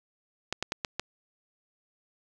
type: clicks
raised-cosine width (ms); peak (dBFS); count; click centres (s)
0.2; -12; 5; 0.526 / 0.626 / 0.721 / 0.848 / 0.996
effects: none